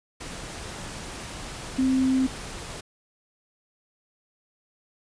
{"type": "tone in noise", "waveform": "sine", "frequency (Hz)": 261.6, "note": "C4", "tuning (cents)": 0, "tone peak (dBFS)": -19, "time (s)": [1.78, 2.27], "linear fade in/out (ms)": 10, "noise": "pink", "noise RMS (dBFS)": -37, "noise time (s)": [0.2, 2.81], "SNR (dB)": 15, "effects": ["resampled to 22050 Hz"]}